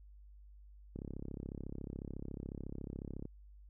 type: click train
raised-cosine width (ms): 3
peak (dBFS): -30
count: 79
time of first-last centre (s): 0.96-3.254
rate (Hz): 34
effects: added 50 Hz sine -54 dBFS peak until 3.69 s